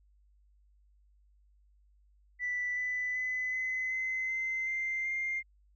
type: tone with pitch steps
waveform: sine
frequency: 1975.5 / 1993.8 / 2012 / 2031 / 2050 / 2069 / 2088 / 2108 Hz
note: B6 / B6 / B6 / B6 / C7 / C7 / C7 / C7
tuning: 0 / +16 / +32 / +48 / -36 / -20 / -4 / +12 cents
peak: -30 dBFS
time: 2.39-5.43 s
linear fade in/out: 50 ms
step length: 380 ms
effects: tanh soft clip ceiling -26 dBFS + added 50 Hz sine -62 dBFS peak until 5.75 s